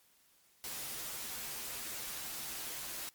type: noise with comb filter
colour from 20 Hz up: white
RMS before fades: -42 dBFS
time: 0.64-3.09 s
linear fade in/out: 0 ms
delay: 11 ms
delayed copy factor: -1
effects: white hiss -68 dBFS RMS until 3.14 s + MP3 96 kbps